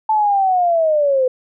sine linear sweep, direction down, 880 to 502 Hz, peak -12 dBFS, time 0.09-1.28 s, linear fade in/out 5 ms, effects none

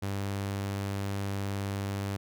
sawtooth tone, 99.2 Hz, G2, 21 cents sharp, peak -27 dBFS, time 0.02-2.17 s, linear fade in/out 10 ms, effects none

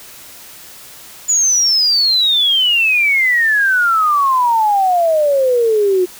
sine exponential sweep, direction down, 7000 to 356.3 Hz, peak -10 dBFS, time 1.28-6.06 s, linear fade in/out 20 ms, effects white hiss -37 dBFS RMS until 6.19 s

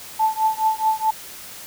sine tone with tremolo, 877 Hz, A5, 6 cents flat, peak -13 dBFS, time 0.19-1.11 s, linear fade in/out 10 ms, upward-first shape triangle, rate 4.7 Hz, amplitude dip 100%, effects white hiss -38 dBFS RMS until 1.66 s

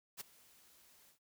white noise with ADSR envelope, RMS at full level -43 dBFS, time 0.17-1.19 s, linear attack 36 ms, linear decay 13 ms, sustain -22 dB, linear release 100 ms, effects none

